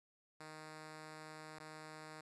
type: tone with dropouts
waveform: 5% pulse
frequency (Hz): 155.56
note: D#3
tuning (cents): 0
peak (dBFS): -39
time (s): 0.4-2.21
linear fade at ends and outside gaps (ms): 5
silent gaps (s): 1.588-1.599
effects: resampled to 24000 Hz